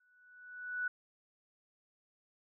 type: tone with exponential growth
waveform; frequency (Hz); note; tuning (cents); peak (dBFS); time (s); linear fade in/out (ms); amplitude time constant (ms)
sine; 1480; F#6; 0; -31; 0-0.88; 5; 190
effects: none